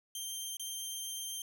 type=tone with dropouts; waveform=15% pulse; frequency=3154 Hz; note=G7; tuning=10 cents sharp; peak=-31 dBFS; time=0.15-1.42 s; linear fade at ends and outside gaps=2 ms; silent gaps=0.57-0.596 s; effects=none